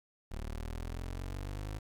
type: exponential sweep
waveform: 25% pulse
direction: up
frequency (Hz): 36.36 to 53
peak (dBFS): -34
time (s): 0.31-1.79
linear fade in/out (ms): 10
effects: 10-bit